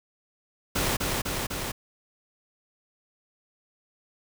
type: noise with echo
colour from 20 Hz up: pink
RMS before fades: -26 dBFS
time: 0.75-0.97 s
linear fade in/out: 10 ms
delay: 250 ms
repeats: 3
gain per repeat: -2 dB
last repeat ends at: 1.72 s
effects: none